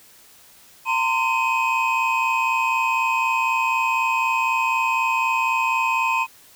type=tone cluster; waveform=triangle; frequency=913 / 1037 / 2525 Hz; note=A#5 / C6 / D#7; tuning=-36 / -16 / +25 cents; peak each=-21 dBFS; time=0.85-6.27 s; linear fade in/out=50 ms; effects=white hiss -50 dBFS RMS until 6.55 s